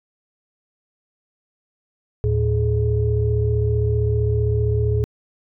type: tone cluster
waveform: sine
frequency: 77 / 112.4 / 421.1 Hz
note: D#2 / A2 / G#4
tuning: -17 / +37 / +24 cents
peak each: -21 / -18 / -23 dBFS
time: 2.24-5.04 s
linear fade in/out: 0 ms
effects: tanh soft clip ceiling -7 dBFS